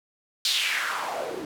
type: noise with band-pass filter sweep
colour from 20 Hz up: white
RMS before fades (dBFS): -28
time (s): 0.45-1.45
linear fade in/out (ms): 2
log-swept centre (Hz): 4300 to 320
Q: 3.1
effects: none

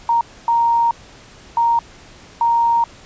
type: tone bursts at uneven times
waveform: sine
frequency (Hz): 932.3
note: A#5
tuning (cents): 0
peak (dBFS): -12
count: 4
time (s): 0.09-0.21 / 0.48-0.91 / 1.57-1.79 / 2.41-2.84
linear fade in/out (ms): 2
effects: pink hiss -43 dBFS RMS until 3.05 s + resampled to 16000 Hz

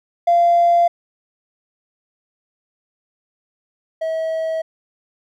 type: tone pair in turn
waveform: triangle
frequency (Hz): 690 / 644.4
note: F5 / E5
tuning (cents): -21 / -39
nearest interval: minor second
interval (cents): 118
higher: first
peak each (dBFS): -7 / -17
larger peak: first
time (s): 0.27-0.88 / 4.01-4.62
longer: neither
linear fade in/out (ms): 10
effects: tanh soft clip ceiling -8 dBFS

